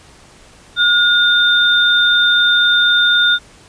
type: tone pair together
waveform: sine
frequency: 1435 / 3612 Hz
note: F6 / A7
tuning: +47 / +45 cents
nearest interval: octave + major third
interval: 1598 cents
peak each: -12 dBFS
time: 0.76-3.39 s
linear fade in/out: 50 ms
effects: pink hiss -44 dBFS RMS until 3.68 s + resampled to 22050 Hz